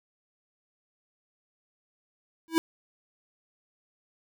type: tone with exponential growth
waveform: square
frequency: 326.6 Hz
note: E4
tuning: 16 cents flat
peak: -17 dBFS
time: 2.48-2.58 s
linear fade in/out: 0 ms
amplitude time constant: 21 ms
effects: none